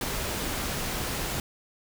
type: noise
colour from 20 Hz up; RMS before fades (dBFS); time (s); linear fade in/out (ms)
pink; -31; 0.01-1.4; 2
effects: none